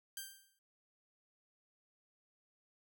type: tone with exponential decay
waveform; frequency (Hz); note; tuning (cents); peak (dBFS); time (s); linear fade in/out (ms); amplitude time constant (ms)
5% pulse; 1577; G6; +10; -30; 0.17-0.59; 2; 90
effects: none